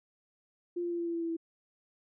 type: tone with pitch steps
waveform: sine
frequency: 349.2 / 346.4 / 343.6 / 340.8 / 338.1 / 335.4 / 332.7 / 330 Hz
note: F4 / F4 / F4 / F4 / E4 / E4 / E4 / E4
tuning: 0 / -14 / -28 / -42 / +44 / +30 / +16 / +2 cents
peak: -31 dBFS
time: 0.76-1.368 s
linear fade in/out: 10 ms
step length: 76 ms
effects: none